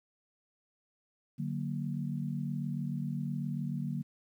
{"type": "chord", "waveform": "sine", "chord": "D augmented", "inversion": "none", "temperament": "equal with one note detuned", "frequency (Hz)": [146.83, 185.64, 233.1], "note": ["D3", "F#3", "A#3"], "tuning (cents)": [0, 6, 0], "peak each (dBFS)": [-35, -38, -38], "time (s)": [1.38, 4.03], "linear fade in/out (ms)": 20, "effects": ["11-bit"]}